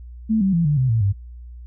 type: tone with pitch steps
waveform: sine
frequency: 220 / 192.63 / 168.67 / 147.68 / 129.31 / 113.22 / 99.14 Hz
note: A3 / G3 / E3 / D3 / C3 / A2 / G2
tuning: 0 / -30 / +40 / +10 / -20 / +50 / +20 cents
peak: -15 dBFS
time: 0.29-1.13 s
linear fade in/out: 20 ms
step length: 120 ms
effects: added 60 Hz sine -35 dBFS peak until 1.66 s